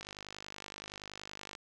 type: click train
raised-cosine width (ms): 0.2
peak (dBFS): -26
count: 79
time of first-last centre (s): 0.01-1.552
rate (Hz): 50.6
effects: none